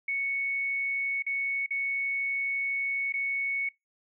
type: tone with dropouts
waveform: sine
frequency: 2217 Hz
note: C#7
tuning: in tune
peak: -27 dBFS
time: 0.08-3.69 s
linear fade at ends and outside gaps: 5 ms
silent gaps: 1.224-1.264 / 1.663-1.706 / 3.124-3.138 s
effects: noise-tail reverb RT60 0.2 s tail -25 dB re dry